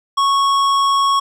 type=tone with hard clipping; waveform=sine; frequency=1105 Hz; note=C#6; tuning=6 cents flat; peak=-14 dBFS; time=0.17-1.2 s; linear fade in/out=10 ms; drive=12 dB; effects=none